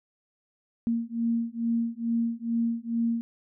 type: beating tone pair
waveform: sine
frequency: 230.6 / 232.9 Hz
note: A#3 / A#3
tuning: -19 / -1 cents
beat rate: 2.3 Hz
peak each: -28 / -28 dBFS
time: 0.87-3.21 s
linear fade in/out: 0 ms
effects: none